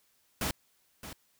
pink noise with echo, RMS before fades -32 dBFS, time 0.41-0.51 s, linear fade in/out 2 ms, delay 620 ms, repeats 1, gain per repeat -12 dB, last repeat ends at 1.13 s, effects white hiss -70 dBFS RMS until 1.39 s

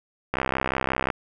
click train, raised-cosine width 0.5 ms, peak -8 dBFS, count 51, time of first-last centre 0.34-1.102 s, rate 65.6 Hz, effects none

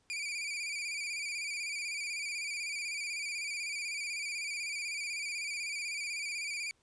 sawtooth tone with vibrato, 2349 Hz, D7, in tune, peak -32 dBFS, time 0.1-6.71 s, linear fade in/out 0 ms, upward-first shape square, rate 16 Hz, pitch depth 48 cents each way, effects pink hiss -72 dBFS RMS until 6.82 s + resampled to 22050 Hz

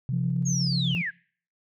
sine tone with pitch glide, 130.3 to 133.58 Hz, C3 to C3, -7 to +36 cents, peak -25 dBFS, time 0.09-0.95 s, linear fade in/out 0 ms, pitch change +43 cents, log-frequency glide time 0.2-0.34 s
sine tone with tremolo, 172.4 Hz, F3, 22 cents flat, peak -25 dBFS, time 0.12-1.02 s, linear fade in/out 10 ms, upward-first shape square, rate 8.2 Hz, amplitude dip 25%
sine linear sweep, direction down, 6690 to 1532 Hz, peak -27 dBFS, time 0.45-1.11 s, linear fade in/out 20 ms
effects noise-tail reverb RT60 0.5 s tail -24 dB re dry + tanh soft clip ceiling -14 dBFS

